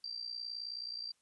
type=tone with amplitude modulation; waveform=sine; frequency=4700 Hz; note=D8; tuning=1 cent sharp; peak=-36 dBFS; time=0.04-1.12 s; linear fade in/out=2 ms; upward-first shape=sine; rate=59.2 Hz; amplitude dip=80%; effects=white hiss -75 dBFS RMS until 1.21 s + resampled to 24000 Hz